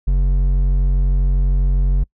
triangle tone with hard clipping, 46.25 Hz, F#1, in tune, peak -14 dBFS, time 0.07-2.04 s, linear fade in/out 10 ms, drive 10 dB, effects noise-tail reverb RT60 0.1 s tail -26 dB re dry

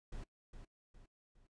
brown noise with echo, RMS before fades -45 dBFS, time 0.12-0.24 s, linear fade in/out 5 ms, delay 410 ms, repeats 3, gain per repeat -7 dB, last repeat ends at 1.47 s, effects noise-tail reverb RT60 0.1 s tail -21 dB re dry + resampled to 22050 Hz

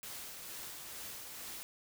white noise with tremolo, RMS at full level -45 dBFS, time 0.03-1.63 s, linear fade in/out 0 ms, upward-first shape sine, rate 2.2 Hz, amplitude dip 30%, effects none

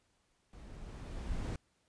brown noise with level ramp, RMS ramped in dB -51 to -36 dBFS, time 0.53-1.56 s, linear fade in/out 2 ms, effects pink hiss -75 dBFS RMS until 1.88 s + resampled to 22050 Hz

